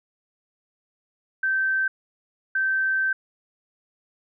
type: tone bursts at uneven times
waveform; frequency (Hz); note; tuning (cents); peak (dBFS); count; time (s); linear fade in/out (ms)
sine; 1552; G6; -18; -20; 2; 1.43-1.88 / 2.55-3.13; 5
effects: none